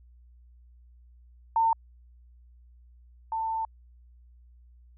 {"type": "tone pair in turn", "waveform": "sine", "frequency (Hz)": [905, 893.1], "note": ["A5", "A5"], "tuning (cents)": [48, 26], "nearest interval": "unison", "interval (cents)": 22, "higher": "first", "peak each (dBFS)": [-20, -27], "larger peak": "first", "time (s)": [[1.56, 1.73], [3.32, 3.65]], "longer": "second", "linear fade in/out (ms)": 2, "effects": ["added 60 Hz sine -52 dBFS peak until 4.97 s"]}